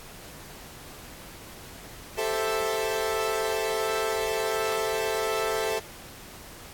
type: chord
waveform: sawtooth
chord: A minor seventh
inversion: third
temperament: equal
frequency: 392 / 440 / 523.3 / 659.3 Hz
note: G4 / A4 / C5 / E5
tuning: 0 / 0 / 0 / 0 cents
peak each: -30 / -24 / -30 / -28 dBFS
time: 2.17-5.8 s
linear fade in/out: 20 ms
effects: pink hiss -45 dBFS RMS until 6.73 s + AAC 64 kbps